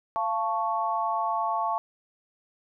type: chord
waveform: sine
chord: F augmented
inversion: none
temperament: equal with one note detuned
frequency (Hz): 688.4 / 880 / 1108.7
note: F5 / A5 / C#6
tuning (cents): -25 / 0 / 0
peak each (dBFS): -30 / -28 / -29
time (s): 0.16-1.78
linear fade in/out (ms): 0
effects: none